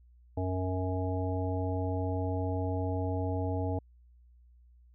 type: harmonic tone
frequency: 92.5 Hz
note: F#2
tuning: in tune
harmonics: 1 / 3 / 5 / 7 / 9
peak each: -31 / -36 / -38 / -39 / -41 dBFS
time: 0.37-3.79 s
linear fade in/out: 5 ms
effects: added 60 Hz sine -56 dBFS peak until 4.94 s